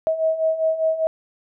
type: beating tone pair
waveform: sine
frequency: 637 / 642 Hz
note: D#5 / E5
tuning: +41 / -46 cents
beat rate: 5 Hz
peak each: -24 / -19 dBFS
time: 0.07-1.07 s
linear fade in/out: 0 ms
effects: none